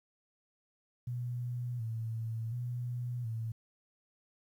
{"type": "tone with vibrato", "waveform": "sine", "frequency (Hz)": 117.5, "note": "A#2", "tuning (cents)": 14, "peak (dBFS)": -34, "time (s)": [1.07, 3.52], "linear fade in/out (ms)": 5, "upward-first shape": "square", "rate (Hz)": 0.69, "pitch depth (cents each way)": 67, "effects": ["11-bit"]}